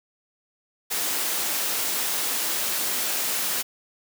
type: high-pass noise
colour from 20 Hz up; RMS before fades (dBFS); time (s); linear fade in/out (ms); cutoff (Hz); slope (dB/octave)
white; -26; 0.9-3.63; 20; 220; 12
effects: none